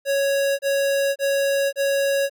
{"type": "tone bursts", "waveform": "square", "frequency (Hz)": 554.4, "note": "C#5", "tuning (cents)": 0, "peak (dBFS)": -19, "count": 4, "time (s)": [0.05, 2.297], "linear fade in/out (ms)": 50, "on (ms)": 540, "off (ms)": 29, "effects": []}